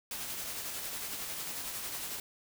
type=noise with tremolo; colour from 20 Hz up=white; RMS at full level=-38 dBFS; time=0.11-2.2 s; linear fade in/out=2 ms; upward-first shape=sine; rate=11 Hz; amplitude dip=30%; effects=none